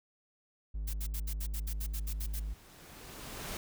triangle tone, 51.91 Hz, G#1, in tune, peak -32 dBFS, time 0.74-2.54 s, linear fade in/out 10 ms
blue noise bursts, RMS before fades -42 dBFS, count 12, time 0.87-2.399 s, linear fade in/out 10 ms, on 66 ms, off 67 ms
pink noise with exponential growth, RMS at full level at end -39 dBFS, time 1.54-3.57 s, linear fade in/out 2 ms, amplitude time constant 440 ms
effects none

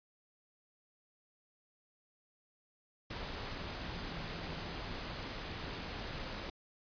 sine tone in noise, 168.2 Hz, E3, 35 cents sharp, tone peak -50 dBFS, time 3.94-4.78 s, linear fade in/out 5 ms, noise pink, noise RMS -42 dBFS, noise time 3.1-6.5 s, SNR -11 dB, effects resampled to 11025 Hz

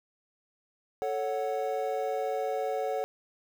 triangle chord, F# minor, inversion first, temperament equal, 440 / 554.4 / 740 Hz, A4 / C#5 / F#5, 0 / 0 / 0 cents, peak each -31 dBFS, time 1.02-3.04 s, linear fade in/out 0 ms, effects 9-bit

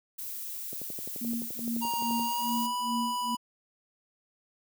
violet noise, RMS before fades -38 dBFS, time 0.18-2.67 s, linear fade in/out 10 ms
click train, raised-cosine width 2 ms, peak -28 dBFS, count 18, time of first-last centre 0.73-2.196 s, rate 11.6 Hz
sine tone with tremolo, 233.1 Hz, A#3, in tune, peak -28 dBFS, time 1.21-3.35 s, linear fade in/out 5 ms, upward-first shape sine, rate 2.4 Hz, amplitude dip 100%
square tone with pitch glide, 940 to 985.6 Hz, A#5 to B5, +14 to -4 cents, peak -30 dBFS, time 1.81-3.37 s, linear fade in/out 20 ms, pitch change +82 cents, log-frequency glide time 2.21-2.74 s
effects high-pass 150 Hz 12 dB/octave

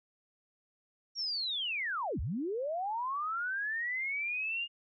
sine linear two-way sweep, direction down then up, 5660 to 51.91 to 2850 Hz, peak -32 dBFS, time 1.15-4.68 s, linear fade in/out 50 ms, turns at 2.2 s, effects none

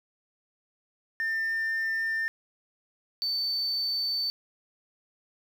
sine tone pair in turn, 1799 / 4533 Hz, A6 / C#8, +38 / +38 cents, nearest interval octave + major third, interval 1600 cents, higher second, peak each -24 dBFS, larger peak neither, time 1.2-2.28 / 3.22-4.3 s, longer neither, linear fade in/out 0 ms, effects tanh soft clip ceiling -25 dBFS + 9-bit

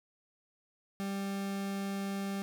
40% pulse tone, 197 Hz, G3, 9 cents sharp, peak -33 dBFS, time 1-2.42 s, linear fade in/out 0 ms, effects none

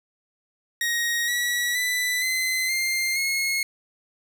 sawtooth tone with pitch steps, 1880 / 1934 / 1989.5 / 2047 / 2105 / 2166 Hz, A#6 / B6 / B6 / C7 / C7 / C#7, +14 / -37 / +12 / -38 / +10 / -41 cents, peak -19 dBFS, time 0.81-3.63 s, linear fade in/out 2 ms, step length 470 ms, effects none

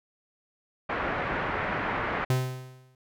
white low-pass noise, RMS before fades -30 dBFS, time 0.89-2.25 s, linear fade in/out 10 ms, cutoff 1900 Hz, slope 24 dB/octave
45% pulse tone with exponential decay, 128.7 Hz, C3, 28 cents flat, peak -20 dBFS, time 2.3-2.95 s, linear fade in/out 2 ms, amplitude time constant 140 ms
effects none

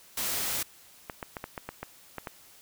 white noise, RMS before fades -31 dBFS, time 0.17-0.63 s, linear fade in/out 5 ms
clicks, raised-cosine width 0.5 ms, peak -20 dBFS, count 9, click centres 1.098 / 1.228 / 1.368 / 1.441 / 1.578 / 1.69 / 1.83 / 2.183 / 2.272 s
effects white hiss -55 dBFS RMS until 2.61 s

